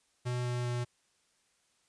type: tone with pitch steps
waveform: square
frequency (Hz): 123.3 / 122.52 / 121.74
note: B2 / B2 / B2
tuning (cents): -2 / -13 / -24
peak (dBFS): -32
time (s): 0.25-0.85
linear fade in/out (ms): 20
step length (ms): 200
effects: white hiss -72 dBFS RMS until 1.88 s + resampled to 22050 Hz